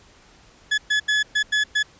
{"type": "tone bursts at uneven times", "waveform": "30% pulse", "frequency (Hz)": 1706, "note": "G#6", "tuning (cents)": 46, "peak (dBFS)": -15, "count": 6, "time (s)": [[0.71, 0.78], [0.9, 1], [1.08, 1.23], [1.35, 1.43], [1.52, 1.64], [1.75, 1.83]], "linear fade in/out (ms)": 10, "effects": ["pink hiss -52 dBFS RMS until 1.99 s", "resampled to 16000 Hz"]}